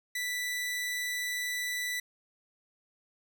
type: tone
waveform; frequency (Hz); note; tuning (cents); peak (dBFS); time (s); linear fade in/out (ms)
sawtooth; 1975.5; B6; 0; -28; 0.15-2; 5
effects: none